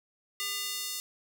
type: tone with high-pass filter sweep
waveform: square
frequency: 401.9 Hz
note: G4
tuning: 43 cents sharp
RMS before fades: -35 dBFS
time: 0.4-1 s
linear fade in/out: 0 ms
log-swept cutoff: 2600 to 4900 Hz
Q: 0.96
effects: none